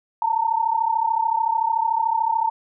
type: tone pair together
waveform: sine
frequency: 888 / 921.6 Hz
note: A5 / A#5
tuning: +16 / -20 cents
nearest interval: minor second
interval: 64 cents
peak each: -21 dBFS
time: 0.22-2.5 s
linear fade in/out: 2 ms
effects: none